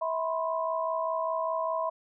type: tone cluster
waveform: sine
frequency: 649 / 991 / 1056 Hz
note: E5 / B5 / C6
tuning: -27 / +6 / +16 cents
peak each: -30 / -32 / -34 dBFS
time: 0.01-1.9 s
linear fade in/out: 10 ms
effects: none